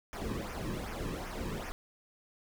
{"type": "noise with flanger", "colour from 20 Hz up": "brown", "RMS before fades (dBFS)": -38, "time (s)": [0.13, 1.72], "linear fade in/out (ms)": 0, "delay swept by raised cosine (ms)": [0.24, 1.44], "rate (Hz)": 2.6, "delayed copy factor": -0.75, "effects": []}